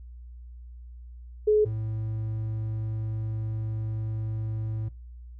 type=tone pair in turn; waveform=sine / triangle; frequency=424.8 / 109.56 Hz; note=G#4 / A2; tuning=+39 / -7 cents; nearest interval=octave + major seventh; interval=2346 cents; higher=first; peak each=-17 / -26 dBFS; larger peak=first; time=1.47-1.65 / 1.65-4.89 s; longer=second; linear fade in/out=10 ms; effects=noise-tail reverb RT60 0.3 s tail -23 dB re dry + added 60 Hz sine -41 dBFS peak until 5.39 s